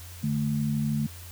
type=tone pair together; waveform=sine; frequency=146.83 / 219.3 Hz; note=D3 / A3; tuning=0 / -6 cents; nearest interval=perfect fifth; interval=694 cents; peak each=-27 dBFS; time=0.23-1.07 s; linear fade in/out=10 ms; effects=added 87 Hz sine -42 dBFS peak until 1.31 s + white hiss -47 dBFS RMS until 1.31 s